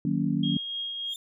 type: chord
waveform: sine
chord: D# minor seventh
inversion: none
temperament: just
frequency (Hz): 155.56 / 186.68 / 233.3 / 280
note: D#3 / F#3 / A#3 / C#4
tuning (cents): 0 / +16 / +2 / +18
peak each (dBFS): -29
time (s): 0.05-0.57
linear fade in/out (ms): 2
type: tone with tremolo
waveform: sine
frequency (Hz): 3260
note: G#7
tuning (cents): -33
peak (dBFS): -29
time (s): 0.43-1.14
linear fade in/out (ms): 5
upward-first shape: triangle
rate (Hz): 3.4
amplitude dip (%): 35
type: tone with exponential growth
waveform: sawtooth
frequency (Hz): 3579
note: A7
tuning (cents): +29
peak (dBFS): -31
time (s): 1.03-1.16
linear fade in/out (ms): 2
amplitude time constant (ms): 27
effects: none